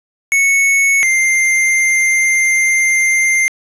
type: tone pair in turn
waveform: square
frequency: 2209 / 2097 Hz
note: C#7 / C7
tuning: -7 / +3 cents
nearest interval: minor second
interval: 90 cents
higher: first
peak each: -10 / -11 dBFS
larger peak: first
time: 0.32-1.03 / 1.03-3.48 s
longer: second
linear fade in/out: 0 ms
effects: resampled to 24000 Hz + 7-bit